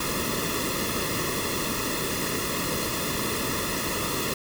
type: noise with comb filter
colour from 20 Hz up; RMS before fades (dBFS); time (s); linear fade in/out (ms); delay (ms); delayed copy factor
pink; -28; 0-4.34; 5; 1.3; -0.8
effects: none